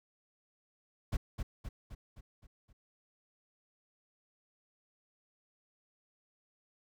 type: noise with echo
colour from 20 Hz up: brown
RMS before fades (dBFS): -31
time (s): 1.12-1.17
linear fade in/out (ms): 10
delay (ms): 260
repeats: 6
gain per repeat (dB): -5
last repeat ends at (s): 2.73
effects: none